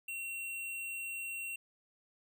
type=tone; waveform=square; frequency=2732 Hz; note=F7; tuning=39 cents flat; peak=-39 dBFS; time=0.08-1.56 s; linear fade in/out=5 ms; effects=none